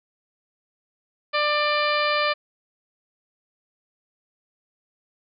harmonic tone, 594 Hz, D5, 20 cents sharp, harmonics 1 / 2 / 3 / 4 / 5 / 6 / 7 / 8, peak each -25 / -24 / -28 / -27 / -32 / -34 / -33 / -34 dBFS, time 1.33-2.34 s, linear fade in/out 20 ms, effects none

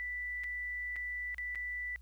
sine tone with dropouts, 1975.5 Hz, B6, in tune, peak -36 dBFS, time 0-1.96 s, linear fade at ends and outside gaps 0 ms, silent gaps 0.436-0.441 / 0.959-0.964 / 1.345-1.382 / 1.549-1.556 s, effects added 61 Hz sine -51 dBFS peak until 2.01 s + white hiss -73 dBFS RMS until 2.01 s

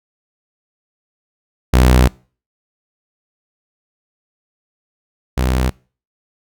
sawtooth tone pair in turn, 62.7 / 63.47 Hz, B1 / B1, +27 / +48 cents, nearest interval unison, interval 21 cents, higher second, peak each -4 / -10 dBFS, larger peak first, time 1.73-2.08 / 5.37-5.7 s, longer first, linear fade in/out 10 ms, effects noise-tail reverb RT60 0.4 s tail -25 dB re dry

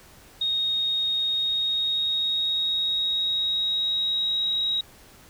sine tone with pitch glide, 3729 to 3816 Hz, A#7 to A#7, 0 to +40 cents, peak -22 dBFS, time 0.41-4.81 s, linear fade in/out 5 ms, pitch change +40 cents, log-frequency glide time 1.25-4.44 s, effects pink hiss -51 dBFS RMS until 5.29 s

